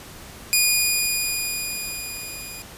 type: tone with level ramp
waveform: 10% pulse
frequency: 2453 Hz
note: D#7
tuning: 25 cents flat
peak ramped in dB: -6 to -26 dBFS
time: 0.53-2.62 s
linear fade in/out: 0 ms
effects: pink hiss -41 dBFS RMS until 2.77 s + resampled to 32000 Hz